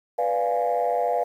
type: chord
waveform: sine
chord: B diminished seventh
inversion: none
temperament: equal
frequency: 493.9 / 587.3 / 698.5 / 830.6 Hz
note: B4 / D5 / F5 / Ab5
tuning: 0 / 0 / 0 / 0 cents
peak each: -25 / -27 / -23 / -28 dBFS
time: 0.18-1.24 s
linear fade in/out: 10 ms
effects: tanh soft clip ceiling -14 dBFS + 9-bit